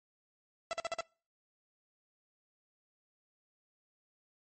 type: tone bursts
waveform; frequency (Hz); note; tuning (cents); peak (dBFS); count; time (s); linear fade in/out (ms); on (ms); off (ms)
sawtooth; 667; E5; +20; -29; 5; 0.71-1.007; 0; 21; 48
effects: noise-tail reverb RT60 0.4 s tail -26 dB re dry + MP3 32 kbps